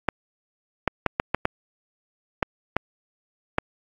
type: clicks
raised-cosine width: 0.5 ms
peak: -5 dBFS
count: 9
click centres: 0.087 / 0.877 / 1.063 / 1.199 / 1.346 / 1.454 / 2.428 / 2.766 / 3.584 s
effects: AAC 48 kbps